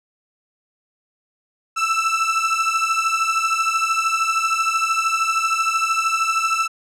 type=beating tone pair; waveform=30% pulse; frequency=1318.5 / 1331.5 Hz; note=E6 / E6; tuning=0 / +17 cents; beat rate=13 Hz; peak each=-18 dBFS; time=1.76-6.68 s; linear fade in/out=20 ms; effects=low-pass 8000 Hz 12 dB/octave